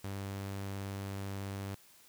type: tone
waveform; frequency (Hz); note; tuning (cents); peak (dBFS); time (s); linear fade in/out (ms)
sawtooth; 98.4; G2; +7; -34; 0.04-1.75; 5
effects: white hiss -61 dBFS RMS until 2.08 s